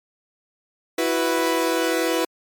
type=chord; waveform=sawtooth; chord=E suspended second; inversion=none; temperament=equal; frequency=329.6 / 370 / 493.9 Hz; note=E4 / F#4 / B4; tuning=0 / 0 / 0 cents; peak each=-19 / -22 / -19 dBFS; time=0.98-2.25 s; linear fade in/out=5 ms; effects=MP3 96 kbps